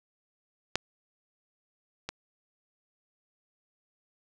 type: clicks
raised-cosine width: 0.2 ms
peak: -8 / -17 dBFS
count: 2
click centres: 0.756 / 2.09 s
effects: none